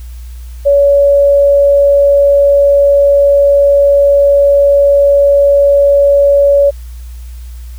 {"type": "tone", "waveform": "sine", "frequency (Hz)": 565, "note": "C#5", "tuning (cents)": 33, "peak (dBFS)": -4, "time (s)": [0.65, 6.71], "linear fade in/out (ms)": 20, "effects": ["added 60 Hz sine -24 dBFS peak until 7.78 s", "white hiss -44 dBFS RMS until 7.78 s"]}